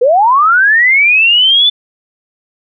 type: linear sweep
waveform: sine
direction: up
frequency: 459.3 to 3520 Hz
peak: -5 dBFS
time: 0.01-1.7 s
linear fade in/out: 10 ms
effects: none